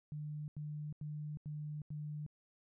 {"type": "tone bursts", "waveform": "sine", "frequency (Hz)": 150, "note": "D3", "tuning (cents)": 37, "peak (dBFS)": -40, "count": 5, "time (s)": [0.12, 2.264], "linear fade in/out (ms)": 0, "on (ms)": 360, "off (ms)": 86, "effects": []}